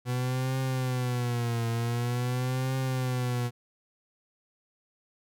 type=tone with vibrato; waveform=40% pulse; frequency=123.47 Hz; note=B2; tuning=in tune; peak=-26 dBFS; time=0.05-3.51 s; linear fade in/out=50 ms; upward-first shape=triangle; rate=0.46 Hz; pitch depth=120 cents each way; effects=none